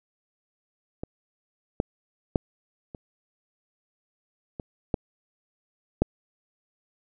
clicks, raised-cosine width 2 ms, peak -19 / -9 / -7 / -25 / -21 / -10 / -6 dBFS, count 7, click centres 1.035 / 1.801 / 2.358 / 2.948 / 4.598 / 4.942 / 6.02 s, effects none

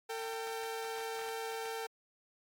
sawtooth tone pair together, 451.4 / 784 Hz, A4 / G5, +44 / 0 cents, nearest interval minor seventh, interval 956 cents, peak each -35 / -39 dBFS, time 0.09-1.87 s, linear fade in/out 10 ms, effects AAC 64 kbps

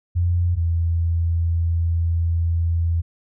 sine tone pair in turn, 87.31 / 83.89 Hz, F2 / E2, 0 / +31 cents, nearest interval minor second, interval 69 cents, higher first, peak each -16 / -17 dBFS, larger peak first, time 0.15-0.56 / 0.56-3.02 s, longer second, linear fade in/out 20 ms, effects none

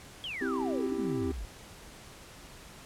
sine exponential sweep, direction down, 3322 to 46.25 Hz, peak -35 dBFS, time 0.24-1.45 s, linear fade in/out 0 ms
triangle chord, C major, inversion none, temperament equal, 261.6 / 329.6 / 392 Hz, C4 / E4 / G4, 0 / 0 / 0 cents, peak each -31 / -34 / -32 dBFS, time 0.41-1.32 s, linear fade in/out 5 ms
effects pink hiss -50 dBFS RMS until 2.85 s + low-pass 11000 Hz 12 dB/octave

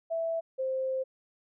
sine tone pair in turn, 659.3 / 524.6 Hz, E5 / C5, 0 / +4 cents, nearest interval major third, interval 396 cents, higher first, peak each -28 dBFS, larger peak neither, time 0.1-0.41 / 0.58-1.04 s, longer second, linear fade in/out 20 ms, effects none

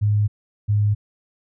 sine tone pair in turn, 104.4 / 104.03 Hz, G#2 / G#2, +10 / +3 cents, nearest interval unison, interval 7 cents, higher first, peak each -15 dBFS, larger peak neither, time 0.01-0.28 / 0.68-0.95 s, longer neither, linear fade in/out 20 ms, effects none

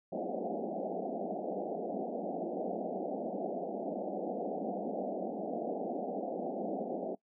white band-pass noise, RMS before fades -37 dBFS, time 0.12-7.15 s, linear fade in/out 5 ms, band 180 to 770 Hz, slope 96 dB/octave, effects noise-tail reverb RT60 0.1 s tail -21 dB re dry

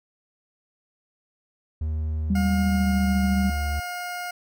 triangle tone with pitch glide, 77.78 to 72.99 Hz, D#2 to D2, 0 to -10 cents, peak -22 dBFS, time 1.81-3.8 s, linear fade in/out 5 ms, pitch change -110 cents, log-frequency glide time 2.62-3.15 s
sine tone with tremolo, 194.9 Hz, G3, 10 cents flat, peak -19 dBFS, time 2.3-3.5 s, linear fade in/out 5 ms, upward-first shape sine, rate 14 Hz, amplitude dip 25%
20% pulse tone, 713 Hz, F5, 36 cents sharp, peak -25 dBFS, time 2.35-4.31 s, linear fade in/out 5 ms
effects none

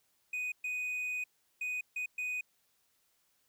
triangle tone bursts at uneven times, 2490 Hz, D#7, 1 cent sharp, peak -32 dBFS, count 5, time 0.33-0.52 / 0.64-1.24 / 1.61-1.81 / 1.96-2.06 / 2.18-2.41 s, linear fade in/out 5 ms, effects white hiss -74 dBFS RMS until 3.48 s

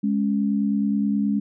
sine tone pair together, 207.7 / 277.2 Hz, G#3 / C#4, 0 / 0 cents, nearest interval perfect fourth, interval 500 cents, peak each -20 / -25 dBFS, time 0.03-1.4 s, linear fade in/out 10 ms, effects none

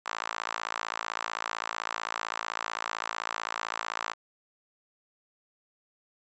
sawtooth tone with high-pass filter, 55.7 Hz, A1, 22 cents sharp, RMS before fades -35 dBFS, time 0.05-4.14 s, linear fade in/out 20 ms, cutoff 1100 Hz, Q 2.2, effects resampled to 16000 Hz

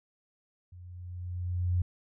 sine tone with level ramp, 89.2 Hz, F2, 37 cents sharp, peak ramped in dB -46 to -23 dBFS, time 0.72-1.82 s, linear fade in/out 5 ms, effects none

